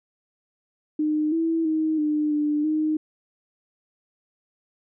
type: tone with pitch steps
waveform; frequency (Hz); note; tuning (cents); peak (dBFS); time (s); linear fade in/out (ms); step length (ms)
sine; 305.1 / 327.4 / 314.6 / 301.6 / 297.7 / 309.3; D#4 / E4 / D#4 / D4 / D4 / D#4; -34 / -12 / +19 / +46 / +24 / -10; -20; 0.99-2.97; 5; 330
effects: none